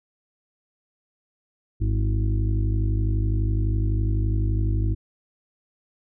harmonic tone with a mistuned harmonic, 51.91 Hz, G#1, in tune, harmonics 1 / 2 / 4 / 5 / 6 / 7, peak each -22 / -23 / -38 / -40 / -34 / -42 dBFS, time 1.8-4.95 s, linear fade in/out 20 ms, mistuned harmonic 6, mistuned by +47 cents, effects none

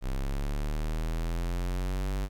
square linear sweep, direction up, 32.26 to 49.26 Hz, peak -29 dBFS, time 0.01-2.29 s, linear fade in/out 50 ms, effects 11-bit

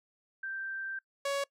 sine / sawtooth tone pair in turn, 1568 / 558.9 Hz, G6 / C#5, 0 / +14 cents, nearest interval octave + tritone, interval 1786 cents, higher first, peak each -35 / -26 dBFS, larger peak second, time 0.43-0.99 / 1.25-1.44 s, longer first, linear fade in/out 5 ms, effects noise-tail reverb RT60 0.1 s tail -22 dB re dry + low-pass 10000 Hz 12 dB/octave

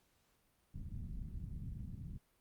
pink low-pass noise, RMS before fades -45 dBFS, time 0.74-2.18 s, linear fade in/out 5 ms, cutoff 190 Hz, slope 24 dB/octave, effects pink hiss -75 dBFS RMS until 2.4 s + Opus 48 kbps

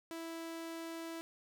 sawtooth tone, 329.6 Hz, E4, in tune, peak -38 dBFS, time 0.11-1.21 s, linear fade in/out 0 ms, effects none

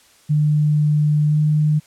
sine tone with pitch glide, 150.1 to 151.84 Hz, D3 to D#3, +38 to -42 cents, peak -13 dBFS, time 0.29-1.8 s, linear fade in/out 20 ms, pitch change +20 cents, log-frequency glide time 1.29-1.37 s, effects white hiss -52 dBFS RMS until 1.86 s + low-pass 10000 Hz 12 dB/octave

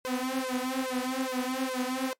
sawtooth tone with flanger, 257.5 Hz, C4, 28 cents flat, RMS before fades -31 dBFS, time 0.05-2.13 s, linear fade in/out 0 ms, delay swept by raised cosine 1.9 to 6.9 ms, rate 2.4 Hz, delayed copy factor +1, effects noise-tail reverb RT60 0.1 s tail -22 dB re dry + MP3 64 kbps

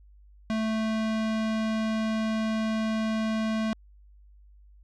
square tone, 220 Hz, A3, in tune, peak -26 dBFS, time 0.5-3.73 s, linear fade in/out 0 ms, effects added 50 Hz sine -51 dBFS peak until 4.83 s + low-pass 5000 Hz 12 dB/octave

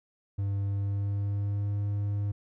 triangle tone with pitch glide, 99.5 to 101.88 Hz, G2 to G#2, +26 to -33 cents, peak -25 dBFS, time 0.38-2.32 s, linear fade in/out 10 ms, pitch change +41 cents, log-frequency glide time 0.66-1.76 s, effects none

